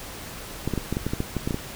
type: clicks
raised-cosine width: 3 ms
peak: -12 dBFS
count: 12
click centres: 0.676 / 0.737 / 0.777 / 0.926 / 0.969 / 1.066 / 1.135 / 1.204 / 1.367 / 1.475 / 1.508 / 1.544 s
effects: pink hiss -38 dBFS RMS until 1.75 s